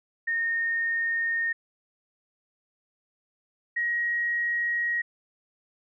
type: tone pair in turn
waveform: sine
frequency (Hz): 1840 / 1892.8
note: A#6 / A#6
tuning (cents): -23 / +26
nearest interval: unison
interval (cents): 49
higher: second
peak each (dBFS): -24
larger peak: neither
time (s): 0.27-1.53 / 3.76-5.02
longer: neither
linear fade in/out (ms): 10
effects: none